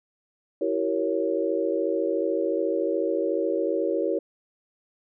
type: chord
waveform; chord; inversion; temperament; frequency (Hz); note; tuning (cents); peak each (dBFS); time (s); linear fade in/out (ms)
sine; E diminished seventh; none; equal with one note detuned; 329.6 / 383.5 / 466.2 / 554.4; E4 / G4 / Bb4 / Db5; 0 / -38 / 0 / 0; -28; 0.61-4.19; 5
effects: none